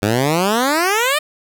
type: exponential sweep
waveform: 10% pulse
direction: up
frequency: 98 to 622.3 Hz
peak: -6 dBFS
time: 0.02-1.19 s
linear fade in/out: 10 ms
effects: none